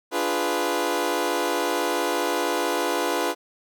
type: chord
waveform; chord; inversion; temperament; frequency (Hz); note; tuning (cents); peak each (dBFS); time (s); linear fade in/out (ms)
20% pulse; D diminished seventh; none; equal; 293.7 / 349.2 / 415.3 / 493.9; D4 / F4 / Ab4 / Cb5; 0 / 0 / 0 / 0; -25 / -22 / -25 / -22; 0.11-3.35; 50
effects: none